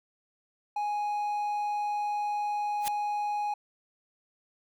triangle tone, 830.6 Hz, G#5, in tune, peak -26 dBFS, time 0.76-3.54 s, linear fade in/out 5 ms
white noise with exponential growth, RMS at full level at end -30 dBFS, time 2.79-2.88 s, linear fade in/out 0 ms, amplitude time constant 18 ms
effects none

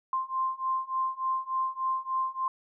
sine beating tone pair, 1046.5 / 1049.9 Hz, C6 / C6, 0 / +6 cents, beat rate 3.4 Hz, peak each -31 / -30 dBFS, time 0.13-2.48 s, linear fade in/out 2 ms, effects none

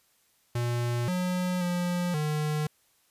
square tone with pitch steps, 120 / 181.2 / 176.9 / 151.6 Hz, B2 / F#3 / F3 / D#3, -49 / -36 / +23 / -45 cents, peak -27 dBFS, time 0.55-2.67 s, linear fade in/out 5 ms, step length 530 ms, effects white hiss -67 dBFS RMS until 3.1 s + resampled to 32000 Hz

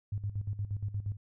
sine tone with tremolo, 102 Hz, G#2, 31 cents flat, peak -30 dBFS, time 0.12-1.17 s, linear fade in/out 5 ms, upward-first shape square, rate 8.5 Hz, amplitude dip 75%, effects none

